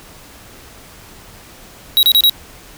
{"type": "tone bursts", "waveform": "square", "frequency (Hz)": 3852, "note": "B7", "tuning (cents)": -44, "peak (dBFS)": -8, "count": 4, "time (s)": [1.97, 2.296], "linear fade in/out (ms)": 0, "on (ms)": 59, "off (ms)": 30, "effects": ["pink hiss -40 dBFS RMS until 2.77 s"]}